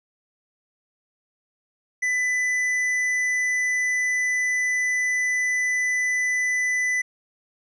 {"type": "tone with hard clipping", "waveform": "triangle", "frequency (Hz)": 1997, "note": "B6", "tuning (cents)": 19, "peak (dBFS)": -22, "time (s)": [2.02, 7.02], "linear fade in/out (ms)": 10, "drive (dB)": 10, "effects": []}